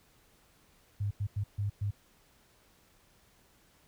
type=tone bursts at uneven times; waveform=sine; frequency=101.6 Hz; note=G#2; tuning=38 cents flat; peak=-29 dBFS; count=5; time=1-1.11 / 1.2-1.27 / 1.36-1.44 / 1.58-1.7 / 1.81-1.91 s; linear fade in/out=10 ms; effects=pink hiss -65 dBFS RMS until 3.87 s